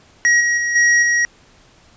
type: tone with level steps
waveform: square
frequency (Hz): 1900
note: A#6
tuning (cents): +33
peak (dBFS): -11 / -15 / -18 / -11 / -14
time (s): 0.25-1.25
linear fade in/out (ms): 0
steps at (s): 0.4 / 0.57 / 0.75 / 1.02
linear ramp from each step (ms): 10
effects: pink hiss -50 dBFS RMS until 1.96 s + resampled to 16000 Hz